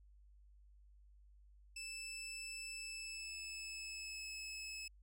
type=tone with pitch glide; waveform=20% pulse; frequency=2637 to 2593 Hz; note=E7 to E7; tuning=0 to -29 cents; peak=-40 dBFS; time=1.76-4.88 s; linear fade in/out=5 ms; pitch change=-29 cents; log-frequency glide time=2.7-4.24 s; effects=added 50 Hz sine -61 dBFS peak until 5.02 s